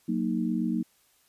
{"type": "chord", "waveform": "sine", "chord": "D# minor", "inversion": "first", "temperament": "equal", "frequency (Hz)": [185, 233.1, 311.1], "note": ["F#3", "A#3", "D#4"], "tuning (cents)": [0, 0, 0], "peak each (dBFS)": [-30, -28, -31], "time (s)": [0.08, 0.83], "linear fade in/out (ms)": 10, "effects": ["white hiss -65 dBFS RMS until 1.28 s", "resampled to 32000 Hz"]}